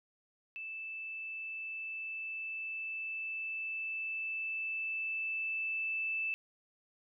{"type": "tone with level ramp", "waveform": "sine", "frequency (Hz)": 2637, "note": "E7", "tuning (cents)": 0, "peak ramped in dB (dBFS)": [-40, -32], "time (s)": [0.56, 6.34], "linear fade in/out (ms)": 0, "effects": []}